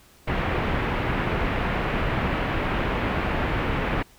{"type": "low-pass noise", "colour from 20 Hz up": "pink", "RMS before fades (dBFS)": -25, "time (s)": [0.27, 4.03], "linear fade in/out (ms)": 10, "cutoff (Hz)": 2600, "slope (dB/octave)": 24, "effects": ["pink hiss -54 dBFS RMS until 4.18 s"]}